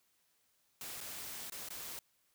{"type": "noise with dropouts", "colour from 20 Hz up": "white", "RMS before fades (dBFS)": -45, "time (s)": [0.81, 1.99], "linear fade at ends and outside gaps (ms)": 1, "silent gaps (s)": [[1.005, 1.011], [1.499, 1.521], [1.687, 1.704]], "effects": ["white hiss -75 dBFS RMS until 2.34 s"]}